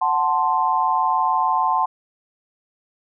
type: chord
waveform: sine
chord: F# diminished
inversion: none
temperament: equal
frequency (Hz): 740 / 880 / 1046.5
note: F#5 / A5 / C6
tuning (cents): 0 / 0 / 0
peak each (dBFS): -23 / -20 / -20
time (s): 0.01-1.86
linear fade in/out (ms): 10
effects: none